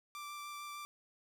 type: tone with vibrato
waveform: sawtooth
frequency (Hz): 1174.7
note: D6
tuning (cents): 0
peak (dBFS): -40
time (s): 0.15-0.85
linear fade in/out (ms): 0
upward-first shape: sine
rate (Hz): 6.6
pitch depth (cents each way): 9
effects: none